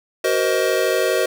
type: chord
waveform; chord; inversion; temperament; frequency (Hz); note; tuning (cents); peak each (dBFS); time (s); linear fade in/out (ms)
square; C half-diminished seventh; second; just; 376.7 / 470.9 / 523.3 / 627.9; Gb4 / Bb4 / C5 / Eb5; +31 / +18 / 0 / +16; -23; 0.24-1.26; 5
effects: none